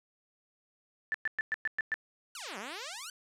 sine tone bursts, 1760 Hz, A6, in tune, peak -28 dBFS, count 7, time 1.12-1.941 s, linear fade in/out 0 ms, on 23 ms, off 110 ms
5% pulse exponential two-way sweep, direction down then up, 1544 to 184.4 to 1544 Hz, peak -28 dBFS, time 2.35-3.1 s, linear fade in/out 2 ms, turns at 2.58 s
effects low-pass 9000 Hz 12 dB/octave + 11-bit

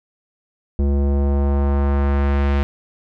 square tone with low-pass filter sweep, 70.2 Hz, C#2, 22 cents sharp, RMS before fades -17 dBFS, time 0.79-2.63 s, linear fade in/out 0 ms, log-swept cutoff 390 to 2700 Hz, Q 1, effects none

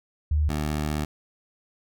sine / 15% pulse tone pair in turn, 75.4 / 75.4 Hz, D2 / D2, +46 / +46 cents, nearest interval unison, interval 0 cents, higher neither, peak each -19 dBFS, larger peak neither, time 0.31-0.49 / 0.49-1.05 s, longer second, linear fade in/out 5 ms, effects none

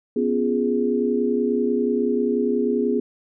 sine chord, C# dominant seventh, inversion third, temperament equal, 246.9 / 277.2 / 349.2 / 415.3 Hz, B3 / C#4 / E#4 / G#4, 0 / 0 / 0 / 0 cents, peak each -22 / -28 / -27 / -22 dBFS, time 0.16-3 s, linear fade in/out 5 ms, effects none

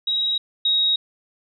sine tone pair in turn, 3820 / 3787 Hz, A#7 / A#7, +42 / +27 cents, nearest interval unison, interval 15 cents, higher first, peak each -19 / -16 dBFS, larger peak second, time 0.07-0.38 / 0.65-0.96 s, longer neither, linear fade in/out 5 ms, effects none

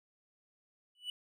triangle tone with exponential growth, 2960 Hz, F#7, in tune, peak -32 dBFS, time 0.95-1.1 s, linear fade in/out 2 ms, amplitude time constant 31 ms, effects none

